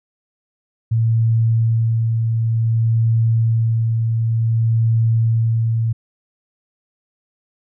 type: tone with tremolo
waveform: sine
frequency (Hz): 113.7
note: A#2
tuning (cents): -43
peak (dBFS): -12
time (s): 0.91-5.93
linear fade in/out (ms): 10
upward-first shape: sine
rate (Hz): 0.55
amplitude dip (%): 30
effects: none